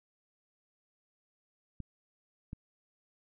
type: clicks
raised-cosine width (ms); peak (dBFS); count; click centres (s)
5; -28; 2; 1.803 / 2.531
effects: none